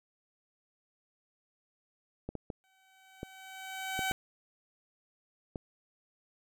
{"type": "clicks", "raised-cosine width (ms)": 2, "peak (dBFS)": -24, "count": 7, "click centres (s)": [2.29, 2.353, 2.502, 3.231, 3.992, 4.113, 5.558]}
{"type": "tone with exponential growth", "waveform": "15% pulse", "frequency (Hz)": 762, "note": "G5", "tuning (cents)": -49, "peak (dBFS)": -23, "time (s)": [2.64, 4.12], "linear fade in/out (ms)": 0, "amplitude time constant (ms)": 320}
{"effects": []}